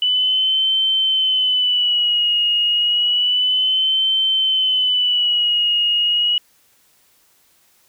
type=tone with vibrato; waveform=sine; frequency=2979 Hz; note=F#7; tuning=11 cents sharp; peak=-14 dBFS; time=0.02-6.38 s; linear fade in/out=2 ms; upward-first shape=sine; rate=0.3 Hz; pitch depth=65 cents each way; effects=white hiss -57 dBFS RMS until 7.88 s